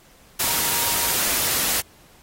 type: tone in noise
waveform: sine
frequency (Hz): 940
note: A#5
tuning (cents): +14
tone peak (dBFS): -33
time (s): 0.43-1.14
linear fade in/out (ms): 10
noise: white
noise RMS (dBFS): -22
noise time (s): 0.39-1.81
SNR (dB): -14
effects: pink hiss -53 dBFS RMS until 2.22 s + AAC 48 kbps